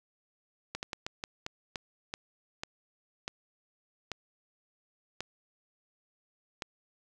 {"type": "slowing click train", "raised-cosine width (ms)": 0.2, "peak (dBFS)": -18, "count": 13, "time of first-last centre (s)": [0.75, 6.622], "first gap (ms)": 79, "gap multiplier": 1.3, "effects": []}